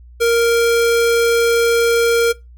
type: tone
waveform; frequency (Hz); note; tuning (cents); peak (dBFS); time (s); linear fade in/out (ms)
square; 466.2; A#4; 0; -12; 0.2-2.33; 20
effects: noise-tail reverb RT60 0.2 s tail -20 dB re dry + added 60 Hz sine -38 dBFS peak until 2.57 s